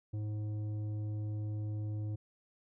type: tone with tanh clipping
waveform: sine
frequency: 105.9 Hz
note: G#2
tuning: 34 cents sharp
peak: -36 dBFS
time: 0.13-2.16 s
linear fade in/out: 10 ms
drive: 9 dB
effects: none